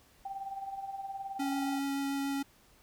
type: tone with tremolo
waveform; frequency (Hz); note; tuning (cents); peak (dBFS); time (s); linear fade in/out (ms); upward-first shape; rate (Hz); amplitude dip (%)
sine; 783; G5; -2; -34; 0.25-1.79; 5; triangle; 19; 70
type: tone with vibrato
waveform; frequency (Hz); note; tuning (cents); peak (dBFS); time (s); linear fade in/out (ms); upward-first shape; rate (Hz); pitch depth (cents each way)
square; 277.2; C#4; 0; -32; 1.39-2.43; 10; triangle; 7; 8
effects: pink hiss -63 dBFS RMS until 2.82 s